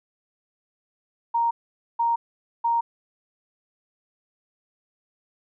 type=tone bursts; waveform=sine; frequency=932.3 Hz; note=A#5; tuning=in tune; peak=-19 dBFS; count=3; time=1.34-2.81 s; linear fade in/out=10 ms; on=170 ms; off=480 ms; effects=none